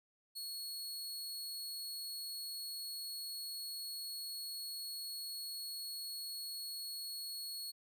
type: tone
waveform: sawtooth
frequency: 4344 Hz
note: C#8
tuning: 36 cents flat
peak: -39 dBFS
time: 0.35-7.72 s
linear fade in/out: 20 ms
effects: none